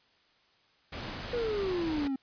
pink noise, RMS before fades -39 dBFS, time 0.92-2.08 s, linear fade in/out 10 ms
triangle exponential sweep, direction down, 491.5 to 261.6 Hz, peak -27 dBFS, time 1.33-2.16 s, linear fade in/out 5 ms
effects white hiss -66 dBFS RMS until 2.22 s + resampled to 11025 Hz

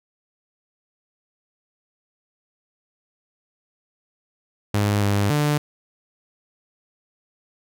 sawtooth tone with pitch steps, 103 / 101.2 / 148.1 Hz, G#2 / G#2 / D3, -14 / -44 / +15 cents, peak -14 dBFS, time 4.74-5.58 s, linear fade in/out 5 ms, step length 280 ms, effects none

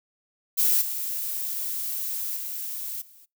violet noise with level steps, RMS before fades -21 / -30 / -33 / -52 dBFS, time 0.57-3.26 s, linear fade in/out 20 ms, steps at 0.81 / 2.36 / 3.01 s, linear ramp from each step 10 ms, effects noise-tail reverb RT60 0.2 s tail -24 dB re dry

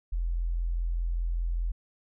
sine tone, 42.52 Hz, F1, 46 cents flat, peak -26 dBFS, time 0.12-1.72 s, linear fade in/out 10 ms, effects none

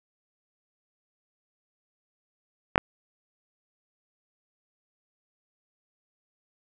clicks, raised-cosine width 0.5 ms, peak -4 dBFS, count 2, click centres 2.758 / 2.779 s, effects none

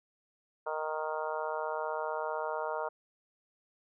harmonic tone, 155.56 Hz, D#3, in tune, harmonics 3 / 4 / 5 / 6 / 7 / 8 / 9, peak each -39 / -37 / -42 / -38 / -43 / -44 / -43 dBFS, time 0.66-2.89 s, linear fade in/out 10 ms, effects none

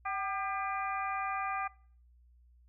harmonic tone with a mistuned harmonic, 400.3 Hz, G4, 36 cents sharp, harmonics 2 / 3 / 4 / 5 / 6, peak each -36 / -36 / -43 / -44 / -43 dBFS, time 0.05-1.68 s, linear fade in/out 10 ms, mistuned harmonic 2, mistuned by -67 cents, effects noise-tail reverb RT60 0.5 s tail -22 dB re dry + added 60 Hz sine -59 dBFS peak until 2.68 s

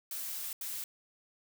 blue noise bursts at uneven times, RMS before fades -39 dBFS, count 2, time 0.11-0.53 / 0.61-0.84 s, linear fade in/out 2 ms, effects none

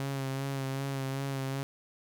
sawtooth tone with vibrato, 135.9 Hz, C#3, 34 cents flat, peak -28 dBFS, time 0-1.63 s, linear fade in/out 0 ms, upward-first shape sine, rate 2.6 Hz, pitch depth 27 cents each way, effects none

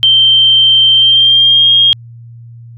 sine tone with pitch glide, 3132 to 3242 Hz, G7 to G#7, -2 to -42 cents, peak -4 dBFS, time 0.03-1.93 s, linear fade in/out 0 ms, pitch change +60 cents, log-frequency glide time 0.95-1.71 s, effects added 117 Hz sine -30 dBFS peak until 2.77 s

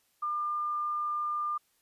sine tone, 1201 Hz, D6, 38 cents sharp, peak -29 dBFS, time 0.22-1.58 s, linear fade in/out 10 ms, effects white hiss -71 dBFS RMS until 1.81 s + resampled to 32000 Hz

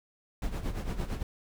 brown noise with tremolo, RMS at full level -30 dBFS, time 0.42-1.23 s, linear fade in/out 2 ms, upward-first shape sine, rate 8.8 Hz, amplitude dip 70%, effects none

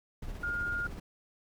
brown noise with tremolo, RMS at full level -39 dBFS, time 0.22-1 s, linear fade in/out 5 ms, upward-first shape sine, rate 16 Hz, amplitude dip 40%
sine tone, 1417 Hz, F6, 25 cents sharp, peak -31 dBFS, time 0.43-0.87 s, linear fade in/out 5 ms
effects none

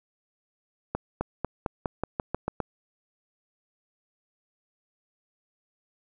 accelerating click train, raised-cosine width 1 ms, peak -13 dBFS, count 10, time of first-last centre 0.95-2.603 s, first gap 260 ms, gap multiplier 0.91, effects none

